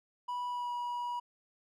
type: tone with pitch glide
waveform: triangle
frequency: 981 to 968.1 Hz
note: B5 to B5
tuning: -12 to -35 cents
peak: -32 dBFS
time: 0.28-1.2 s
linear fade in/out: 10 ms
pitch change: -23 cents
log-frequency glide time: 0.48-0.72 s
effects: none